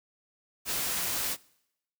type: noise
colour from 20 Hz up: white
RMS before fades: -31 dBFS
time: 0.65-1.37 s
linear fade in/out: 50 ms
effects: noise-tail reverb RT60 0.8 s tail -23 dB re dry